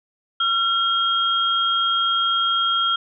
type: tone pair together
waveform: sine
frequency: 1364 / 3244 Hz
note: F6 / G#7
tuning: -41 / -41 cents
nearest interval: octave + minor third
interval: 1500 cents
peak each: -20 / -20 dBFS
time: 0.4-2.96 s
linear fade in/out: 5 ms
effects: none